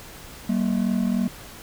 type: ring-modulated tone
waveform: triangle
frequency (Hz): 214.3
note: A3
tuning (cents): -45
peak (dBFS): -15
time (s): 0.49-1.28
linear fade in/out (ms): 2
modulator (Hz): 21.7
effects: pink hiss -42 dBFS RMS until 1.62 s